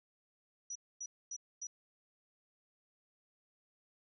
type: tone bursts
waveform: sine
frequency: 5860 Hz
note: F#8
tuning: 18 cents flat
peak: -40 dBFS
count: 4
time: 0.7-1.67 s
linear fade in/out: 5 ms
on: 55 ms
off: 250 ms
effects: none